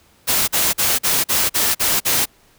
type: noise bursts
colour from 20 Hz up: white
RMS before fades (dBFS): -17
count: 8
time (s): 0.27-2.258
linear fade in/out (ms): 20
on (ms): 210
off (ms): 44
effects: pink hiss -54 dBFS RMS until 2.58 s